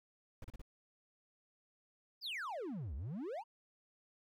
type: noise bursts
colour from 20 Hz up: brown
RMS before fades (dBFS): -47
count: 4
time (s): 0.42-0.617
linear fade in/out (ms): 2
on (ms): 23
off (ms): 35
type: exponential two-way sweep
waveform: triangle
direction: down then up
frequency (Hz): 5274 to 61.74 to 995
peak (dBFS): -38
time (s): 2.21-3.44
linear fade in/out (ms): 50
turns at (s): 2.95
effects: none